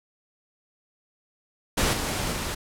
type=noise with level steps; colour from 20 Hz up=pink; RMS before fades=-23 / -28 / -30 dBFS; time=1.77-2.55 s; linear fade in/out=10 ms; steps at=1.93 / 2.32 s; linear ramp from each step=5 ms; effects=low-pass 12000 Hz 12 dB/octave